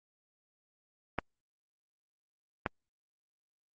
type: clicks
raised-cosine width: 0.5 ms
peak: -14 dBFS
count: 2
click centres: 1.187 / 2.662 s
effects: Opus 32 kbps